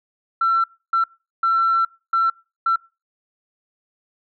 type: tone bursts at uneven times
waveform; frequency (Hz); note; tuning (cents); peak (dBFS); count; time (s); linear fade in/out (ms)
sine; 1347; E6; +37; -14; 5; 0.41-0.64 / 0.93-1.04 / 1.43-1.85 / 2.13-2.3 / 2.66-2.76; 5
effects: noise-tail reverb RT60 0.3 s tail -24 dB re dry + tanh soft clip ceiling -11 dBFS